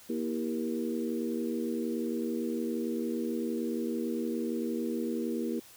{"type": "harmonic tone with a mistuned harmonic", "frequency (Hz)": 78.8, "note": "D#2", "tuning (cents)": 23, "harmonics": [3, 4, 5, 6], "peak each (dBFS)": [-33, -35, -37, -39], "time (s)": [0.09, 5.6], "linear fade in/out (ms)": 10, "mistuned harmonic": 4, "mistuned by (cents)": 43, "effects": ["white hiss -54 dBFS RMS until 5.76 s"]}